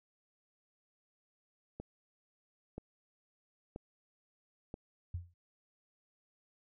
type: click train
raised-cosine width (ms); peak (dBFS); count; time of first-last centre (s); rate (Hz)
2; -29; 4; 1.8-4.741; 1.02
type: tone with exponential decay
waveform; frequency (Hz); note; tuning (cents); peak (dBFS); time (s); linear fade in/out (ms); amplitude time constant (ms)
sine; 87.31; F2; 0; -33; 5.14-5.34; 5; 43
effects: none